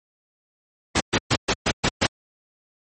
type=noise bursts; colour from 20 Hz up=pink; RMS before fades=-18 dBFS; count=7; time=0.95-2.069 s; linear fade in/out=10 ms; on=57 ms; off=120 ms; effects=high-pass 80 Hz 12 dB/octave + MP3 32 kbps